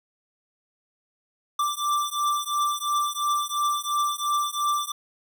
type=beating tone pair; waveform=square; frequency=1174.7 / 1177.6 Hz; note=D6 / D6; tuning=0 / +4 cents; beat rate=2.9 Hz; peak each=-27 dBFS; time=1.59-4.92 s; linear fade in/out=5 ms; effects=none